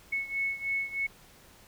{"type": "beating tone pair", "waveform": "sine", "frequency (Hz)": [2200, 2203.2], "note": ["C#7", "C#7"], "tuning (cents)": [-14, -11], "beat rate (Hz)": 3.2, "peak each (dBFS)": [-31, -34], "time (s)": [0.12, 1.07], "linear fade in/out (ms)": 10, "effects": ["pink hiss -56 dBFS RMS until 1.67 s"]}